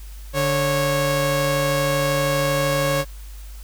sawtooth tone pair together, 145.68 / 550 Hz, D3 / C#5, -14 / -14 cents, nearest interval octave + major seventh, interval 2300 cents, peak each -19 / -16 dBFS, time 0.33-3.05 s, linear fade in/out 50 ms, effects added 50 Hz sine -34 dBFS peak until 3.63 s + white hiss -48 dBFS RMS until 3.63 s

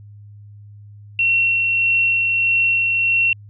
sine tone with tremolo, 2723 Hz, F7, 44 cents flat, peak -13 dBFS, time 1.19-3.33 s, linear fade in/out 2 ms, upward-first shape sine, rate 1.6 Hz, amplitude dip 25%, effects added 103 Hz sine -38 dBFS peak until 3.49 s

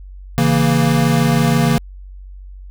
square chord, A# diminished, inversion first, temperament equal, 138.59 / 164.81 / 233.1 Hz, C#3 / E3 / A#3, 0 / 0 / 0 cents, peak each -17 dBFS, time 0.38-1.78 s, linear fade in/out 0 ms, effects added 47 Hz sine -32 dBFS peak until 2.7 s

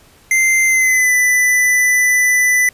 square tone with pitch glide, 2083 to 1992.4 Hz, C7 to B6, -8 to +15 cents, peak -11 dBFS, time 0.31-2.69 s, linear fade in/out 2 ms, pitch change -77 cents, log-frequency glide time 0.66-1.13 s, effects pink hiss -48 dBFS RMS until 2.73 s + resampled to 32000 Hz

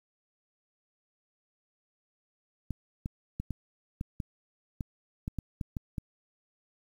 clicks, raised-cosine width 5 ms, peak -21 dBFS, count 12, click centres 2.707 / 3.059 / 3.4 / 3.507 / 4.011 / 4.202 / 4.808 / 5.279 / 5.387 / 5.612 / 5.768 / 5.982 s, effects 9-bit

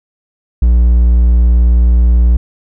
triangle tone, 59.3 Hz, A#1, 30 cents sharp, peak -3 dBFS, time 0.62-2.37 s, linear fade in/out 5 ms, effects none

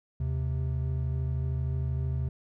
triangle tone pair together, 77.78 / 130.81 Hz, D#2 / C3, 0 / 0 cents, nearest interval major sixth, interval 900 cents, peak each -28 dBFS, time 0.2-2.29 s, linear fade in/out 5 ms, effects none

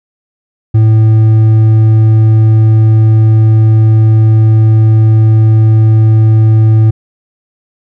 triangle tone with hard clipping, 110 Hz, A2, in tune, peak -4 dBFS, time 0.74-6.91 s, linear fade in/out 10 ms, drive 7 dB, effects none

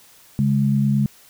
sine tone pair together, 138.59 / 207.7 Hz, C#3 / G#3, 0 / 0 cents, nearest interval perfect fifth, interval 700 cents, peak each -18 dBFS, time 0.39-1.06 s, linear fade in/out 0 ms, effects white hiss -50 dBFS RMS until 1.29 s

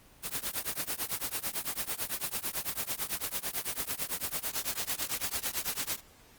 white noise with tremolo, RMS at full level -30 dBFS, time 0.22-6.01 s, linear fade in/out 50 ms, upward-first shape triangle, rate 9 Hz, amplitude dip 100%, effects pink hiss -58 dBFS RMS until 6.38 s + Opus 24 kbps

